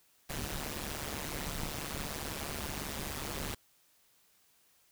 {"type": "noise with amplitude modulation", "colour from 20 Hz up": "pink", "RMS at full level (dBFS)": -35, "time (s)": [0.29, 3.55], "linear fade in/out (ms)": 10, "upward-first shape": "sine", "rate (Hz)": 146, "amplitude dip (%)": 90, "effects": ["white hiss -68 dBFS RMS until 4.91 s"]}